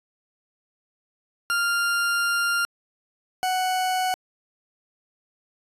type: tone pair in turn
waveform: 40% pulse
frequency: 1396.9 / 742.3 Hz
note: F6 / F#5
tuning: 0 / +5 cents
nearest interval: major seventh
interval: 1095 cents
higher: first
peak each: -20 / -21 dBFS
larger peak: first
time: 1.5-2.65 / 3.43-4.14 s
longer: first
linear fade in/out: 0 ms
effects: resampled to 32000 Hz